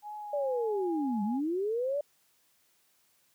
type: tone with vibrato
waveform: sine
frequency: 830.6 Hz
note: G#5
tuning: in tune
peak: -38 dBFS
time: 0.02-1.41 s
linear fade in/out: 50 ms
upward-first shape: triangle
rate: 1.9 Hz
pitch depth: 32 cents each way
type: linear two-way sweep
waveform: sine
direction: down then up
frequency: 593 to 196 to 593 Hz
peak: -28 dBFS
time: 0.33-2.01 s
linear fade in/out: 5 ms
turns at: 1.23 s
effects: white hiss -69 dBFS RMS until 3.34 s + high-pass 80 Hz 12 dB/octave